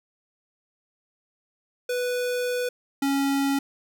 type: tone pair in turn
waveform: square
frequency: 493.9 / 276.7 Hz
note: B4 / C#4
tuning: 0 / -3 cents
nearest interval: minor seventh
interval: 1003 cents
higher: first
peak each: -25 / -22 dBFS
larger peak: second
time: 1.89-2.69 / 3.02-3.59 s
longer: first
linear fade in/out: 5 ms
effects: none